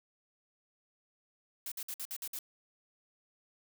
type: noise bursts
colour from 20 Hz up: blue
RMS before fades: -40 dBFS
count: 7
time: 1.66-2.389 s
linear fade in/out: 2 ms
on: 57 ms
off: 55 ms
effects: none